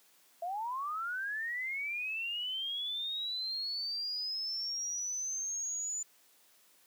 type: linear sweep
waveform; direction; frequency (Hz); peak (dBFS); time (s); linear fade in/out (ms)
sine; up; 664 to 7040; -34; 0.42-6.03; 5
effects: white hiss -65 dBFS RMS until 6.86 s + high-pass 200 Hz 12 dB/octave